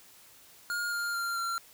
square tone with pitch steps, 1422 / 1404.9 / 1387.9 / 1371.2 Hz, F6 / F6 / F6 / F6, +31 / +10 / -11 / -32 cents, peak -31 dBFS, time 0.7-1.58 s, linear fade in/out 0 ms, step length 220 ms, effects white hiss -56 dBFS RMS until 1.73 s

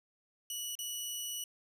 15% pulse tone with dropouts, 2941 Hz, F#7, 11 cents flat, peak -30 dBFS, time 0.5-1.44 s, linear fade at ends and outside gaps 2 ms, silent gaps 0.753-0.789 s, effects none

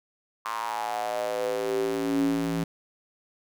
square tone with high-pass filter sweep, 56 Hz, A1, 31 cents sharp, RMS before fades -28 dBFS, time 0.45-2.64 s, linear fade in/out 5 ms, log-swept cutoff 1100 to 200 Hz, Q 6.1, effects none

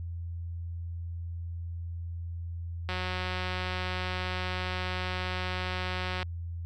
click train, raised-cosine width 0.3 ms, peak -18 dBFS, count 612, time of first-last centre 2.89-6.229 s, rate 183 Hz, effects added 85 Hz sine -34 dBFS peak until 6.65 s

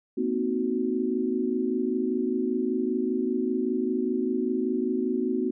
sine chord, C half-diminished seventh, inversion third, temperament equal with one note detuned, 233.1 / 258.2 / 311.1 / 370 Hz, Bb3 / C4 / Eb4 / Gb4, 0 / -23 / 0 / 0 cents, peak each -30 / -28 / -33 / -28 dBFS, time 0.17-5.51 s, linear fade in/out 10 ms, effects none

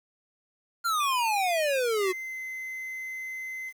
square exponential sweep, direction down, 1413 to 361 Hz, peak -25 dBFS, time 0.84-2.13 s, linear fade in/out 20 ms
sine tone with vibrato, 2467 Hz, D#7, 15 cents flat, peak -33 dBFS, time 1-1.8 s, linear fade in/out 5 ms, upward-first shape sine, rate 14 Hz, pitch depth 9 cents each way
triangle tone with pitch glide, 2072 to 2055 Hz, C7 to C7, -17 to -32 cents, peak -32 dBFS, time 1.99-3.73 s, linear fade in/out 50 ms, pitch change -15 cents, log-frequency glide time 2.2-2.39 s
effects 9-bit

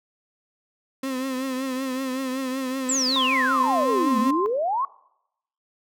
35% pulse tone with vibrato, 261.6 Hz, C4, in tune, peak -24 dBFS, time 1.03-4.31 s, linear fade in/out 5 ms, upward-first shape triangle, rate 5.3 Hz, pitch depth 64 cents each way
sine exponential two-way sweep, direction down then up, 7902 to 210 to 1141 Hz, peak -21 dBFS, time 2.89-4.85 s, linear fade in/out 2 ms, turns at 4.19 s
sine tone, 1046.5 Hz, C6, in tune, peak -23 dBFS, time 3.16-4.46 s, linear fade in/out 0 ms
effects noise-tail reverb RT60 0.8 s tail -22 dB re dry

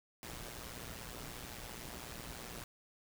pink noise with amplitude modulation, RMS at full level -44 dBFS, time 0.23-2.64 s, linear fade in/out 0 ms, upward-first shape sine, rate 119 Hz, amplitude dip 70%, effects none

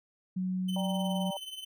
sine tone with pitch glide, 185 to 183.72 Hz, F#3 to F#3, 0 to -12 cents, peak -29 dBFS, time 0.36-1.31 s, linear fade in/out 10 ms, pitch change -12 cents, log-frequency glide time 1.03-1.1 s
45% pulse tone with tremolo, 3048 Hz, G7, 49 cents flat, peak -36 dBFS, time 0.68-1.65 s, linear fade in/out 10 ms, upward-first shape triangle, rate 19 Hz, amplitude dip 75%
sine chord, G minor, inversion second, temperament just, 588 / 784 / 940.8 Hz, D5 / G5 / Bb5, +2 / 0 / +16 cents, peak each -37 / -39 / -42 dBFS, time 0.76-1.37 s, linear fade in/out 2 ms
effects none

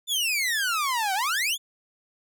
sawtooth exponential two-way sweep, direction down then up, 3590 to 740 to 3590 Hz, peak -20 dBFS, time 0.07-1.58 s, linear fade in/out 50 ms, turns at 1.14 s, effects none

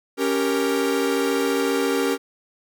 45% pulse chord, G diminished, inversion second, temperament equal, 277.2 / 392 / 466.2 Hz, Db4 / G4 / Bb4, 0 / 0 / 0 cents, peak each -24 dBFS, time 0.17-2.18 s, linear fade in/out 50 ms, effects none

